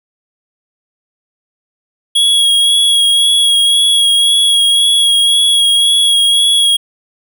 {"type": "tone with vibrato", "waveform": "square", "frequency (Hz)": 3322, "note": "G#7", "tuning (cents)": 0, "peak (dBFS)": -8, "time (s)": [2.15, 6.77], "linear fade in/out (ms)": 10, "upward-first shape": "sine", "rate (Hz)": 1.9, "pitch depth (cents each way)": 20, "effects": []}